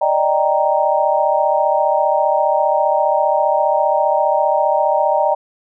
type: chord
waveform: sine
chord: Eb major seventh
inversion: third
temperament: equal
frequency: 587.3 / 622.3 / 784 / 932.3 Hz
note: D5 / Eb5 / G5 / Bb5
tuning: 0 / 0 / 0 / 0 cents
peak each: -18 dBFS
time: 0.01-5.35 s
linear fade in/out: 10 ms
effects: none